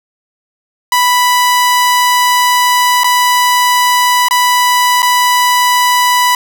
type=tone with dropouts; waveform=sawtooth; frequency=987.8 Hz; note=B5; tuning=in tune; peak=-4 dBFS; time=0.92-6.35 s; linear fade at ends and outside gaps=2 ms; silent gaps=3.035-3.043 / 4.285-4.309 / 5.021-5.028 s; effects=none